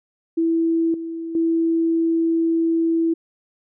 sine tone with level steps, 329.6 Hz, E4, in tune, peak -16 / -26 / -16 dBFS, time 0.37-3.14 s, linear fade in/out 10 ms, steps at 0.94 / 1.35 s, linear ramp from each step 2 ms, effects none

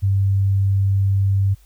sine tone, 98 Hz, G2, in tune, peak -14 dBFS, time 0.02-1.55 s, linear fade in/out 20 ms, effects added 50 Hz sine -48 dBFS peak until 1.65 s + white hiss -58 dBFS RMS until 1.65 s

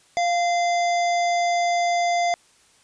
harmonic tone with a mistuned harmonic, 698 Hz, F5, 1 cent flat, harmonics 1 / 3 / 5 / 7 / 9 / 10, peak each -19 / -28 / -36 / -36 / -38 / -42 dBFS, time 0.17-2.34 s, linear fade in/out 0 ms, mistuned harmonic 3, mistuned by -21 cents, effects white hiss -57 dBFS RMS until 2.83 s + resampled to 22050 Hz

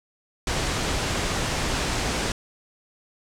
pink low-pass noise, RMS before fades -26 dBFS, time 0.47-2.32 s, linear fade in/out 2 ms, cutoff 8300 Hz, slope 24 dB/octave, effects none

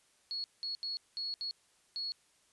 sine tone bursts at uneven times, 4348 Hz, C#8, 34 cents flat, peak -35 dBFS, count 6, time 0.31-0.44 / 0.63-0.75 / 0.83-0.97 / 1.17-1.34 / 1.41-1.51 / 1.96-2.12 s, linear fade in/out 0 ms, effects white hiss -69 dBFS RMS until 2.52 s + resampled to 24000 Hz

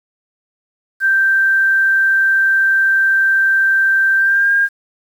sine tone with pitch glide, 1568 to 1612.1 Hz, G6 to G6, 0 to +48 cents, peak -10 dBFS, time 1-4.69 s, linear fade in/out 50 ms, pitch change +48 cents, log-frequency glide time 4.18-4.52 s, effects 7-bit

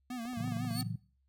square tone with vibrato, 240 Hz, B3, 49 cents flat, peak -38 dBFS, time 0.1-0.83 s, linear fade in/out 5 ms, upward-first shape sine, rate 6 Hz, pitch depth 96 cents each way
clicks, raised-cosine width 1 ms, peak -38 dBFS, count 9, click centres 0.254 / 0.333 / 0.403 / 0.443 / 0.478 / 0.522 / 0.57 / 0.649 / 0.707 s
sine chord, F# minor seventh, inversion first, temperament equal with one note detuned, 112.7 / 138.59 / 164.81 / 185 Hz, A2 / C#3 / E3 / F#3, +42 / 0 / 0 / 0 cents, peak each -38 / -42 / -41 / -41 dBFS, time 0.37-0.96 s, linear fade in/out 5 ms
sawtooth tone with exponential growth, 4435 Hz, C#8, in tune, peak -30 dBFS, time 0.59-0.81 s, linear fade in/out 0 ms, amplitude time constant 46 ms
effects noise-tail reverb RT60 0.4 s tail -20 dB re dry + added 67 Hz sine -70 dBFS peak until 1.28 s

